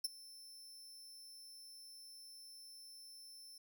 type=tone with ADSR envelope; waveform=sawtooth; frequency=5330 Hz; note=E8; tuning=18 cents sharp; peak=-30 dBFS; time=0.04-3.58 s; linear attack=7 ms; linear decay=24 ms; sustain=-21 dB; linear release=5 ms; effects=none